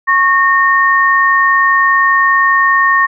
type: tone pair together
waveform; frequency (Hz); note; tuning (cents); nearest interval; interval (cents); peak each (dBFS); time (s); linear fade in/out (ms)
sine; 1100 / 1837.5; C#6 / A#6; -14 / -25; major sixth; 889; -10; 0.07-3.07; 20
effects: none